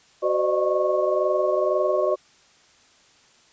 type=tone cluster; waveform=sine; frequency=374.7 / 513 / 599 / 621 / 1097 Hz; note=F#4 / C5 / D5 / D#5 / C#6; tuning=+22 / -34 / +34 / -3 / -18 cents; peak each=-25 / -26 / -22 / -29 / -29 dBFS; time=0.22-2.16 s; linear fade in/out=20 ms; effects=white hiss -56 dBFS RMS until 3.52 s + resampled to 16000 Hz